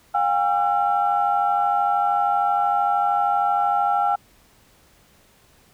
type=tone cluster; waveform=sine; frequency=715 / 808 / 1351 Hz; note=F5 / G#5 / E6; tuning=+41 / -48 / +42 cents; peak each=-23 / -19 / -24 dBFS; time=0.14-4.16 s; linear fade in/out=10 ms; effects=tanh soft clip ceiling -8 dBFS + pink hiss -56 dBFS RMS until 5.73 s